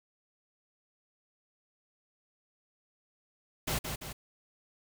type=noise with echo; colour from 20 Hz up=pink; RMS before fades=-32 dBFS; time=3.67-3.79 s; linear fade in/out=10 ms; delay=170 ms; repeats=2; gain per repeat=-5 dB; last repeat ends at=4.13 s; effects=none